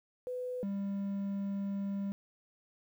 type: tone pair in turn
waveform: sine / triangle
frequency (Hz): 500 / 198.43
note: B4 / G3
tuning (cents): +21 / +21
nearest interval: octave + major third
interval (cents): 1600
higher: first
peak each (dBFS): -35 / -31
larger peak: second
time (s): 0.27-0.63 / 0.63-2.12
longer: second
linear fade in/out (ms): 0
effects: 11-bit